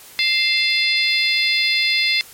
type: harmonic tone with a mistuned harmonic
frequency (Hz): 698.5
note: F5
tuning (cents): 0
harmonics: 3 / 4 / 5 / 6 / 7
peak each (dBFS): -19 / -23 / -22 / -22 / -23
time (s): 0.19-2.21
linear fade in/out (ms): 0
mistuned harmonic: 4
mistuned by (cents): -81
effects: white hiss -42 dBFS RMS until 2.33 s + MP3 64 kbps